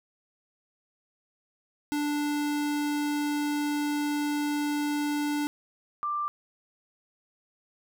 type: tone pair in turn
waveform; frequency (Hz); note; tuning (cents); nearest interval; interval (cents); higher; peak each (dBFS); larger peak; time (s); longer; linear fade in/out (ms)
square / sine; 293.7 / 1182.6; D4 / D6; 0 / +12; 2 octaves; 2412; second; -27; neither; 1.92-5.47 / 6.03-6.28; first; 0
effects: none